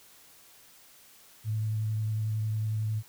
sine tone with vibrato, 108.6 Hz, A2, 22 cents flat, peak -27 dBFS, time 1.44-3.03 s, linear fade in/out 50 ms, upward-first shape triangle, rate 11 Hz, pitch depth 19 cents each way, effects white hiss -56 dBFS RMS until 3.08 s

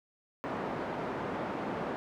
pink band-pass noise, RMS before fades -36 dBFS, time 0.44-1.96 s, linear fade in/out 0 ms, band 210 to 1200 Hz, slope 12 dB/octave, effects none

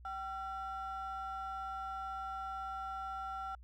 triangle ring-modulated tone, 1066 Hz, C6, 32 cents sharp, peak -33 dBFS, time 0.05-3.55 s, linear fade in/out 2 ms, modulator 293 Hz, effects tanh soft clip ceiling -33 dBFS + added 60 Hz sine -52 dBFS peak until 3.63 s

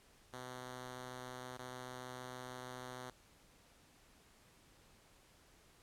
5% pulse tone with dropouts, 126.5 Hz, B2, 42 cents sharp, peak -35 dBFS, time 0.33-3.1 s, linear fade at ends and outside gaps 2 ms, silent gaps 1.572-1.592 s, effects pink hiss -66 dBFS RMS until 5.82 s + low-pass 12000 Hz 12 dB/octave

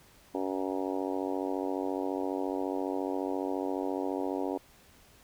harmonic tone, 94.5 Hz, F#2, 37 cents sharp, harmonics 3 / 4 / 5 / 6 / 7 / 8 / 9 / 10, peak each -34 / -36 / -38 / -40 / -41 / -42 / -43 / -44 dBFS, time 0.34-4.58 s, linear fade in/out 10 ms, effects pink hiss -59 dBFS RMS until 5.23 s

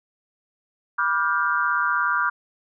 sine chord, G dominant seventh, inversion first, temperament just, 980 / 1176 / 1411.2 / 1568 Hz, B5 / D6 / F6 / G6, -14 / +2 / +18 / 0 cents, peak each -28 / -24 / -23 / -26 dBFS, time 0.98-2.3 s, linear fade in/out 10 ms, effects none

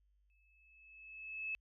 sine tone with exponential growth, 2600 Hz, E7, 24 cents flat, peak -36 dBFS, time 0.3-1.55 s, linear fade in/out 0 ms, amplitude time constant 270 ms, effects added 50 Hz sine -70 dBFS peak until 1.6 s

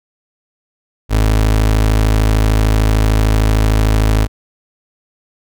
30% pulse tone, 53.3 Hz, G#1, 46 cents sharp, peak -7 dBFS, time 1.09-4.28 s, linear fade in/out 50 ms, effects none

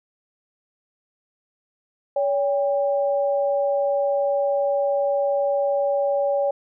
sine tone pair together, 565 / 797.6 Hz, C#5 / G5, +33 / +30 cents, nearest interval tritone, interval 597 cents, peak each -19 / -27 dBFS, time 2.16-6.51 s, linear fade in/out 5 ms, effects none

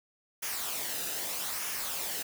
white noise with flanger, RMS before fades -35 dBFS, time 0.42-2.23 s, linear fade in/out 10 ms, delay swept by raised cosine 0.24 to 0.92 ms, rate 0.8 Hz, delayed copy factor -0.5, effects none

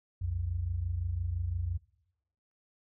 sine tone pair together, 62.7 / 88.58 Hz, B1 / F2, +27 / +25 cents, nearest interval tritone, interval 598 cents, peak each -36 / -31 dBFS, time 0.21-1.78 s, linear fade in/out 10 ms, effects noise-tail reverb RT60 0.9 s tail -22 dB re dry

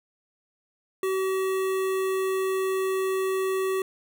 square tone with notch filter, 380.5 Hz, F#4, 48 cents sharp, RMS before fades -26 dBFS, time 1.03-3.82 s, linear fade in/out 2 ms, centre 4900 Hz, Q 1.2, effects none

